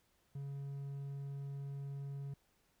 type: tone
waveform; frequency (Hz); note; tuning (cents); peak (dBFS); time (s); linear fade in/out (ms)
triangle; 139.5; C#3; +11; -39; 0.35-2.34; 5
effects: pink hiss -75 dBFS RMS until 2.8 s